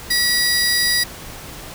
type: tone pair together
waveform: sawtooth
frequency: 1934 / 4873 Hz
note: B6 / D#8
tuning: -37 / -37 cents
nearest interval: octave + major third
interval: 1600 cents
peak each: -15 dBFS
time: 0.1-1.04 s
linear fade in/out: 10 ms
effects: pink hiss -35 dBFS RMS until 1.74 s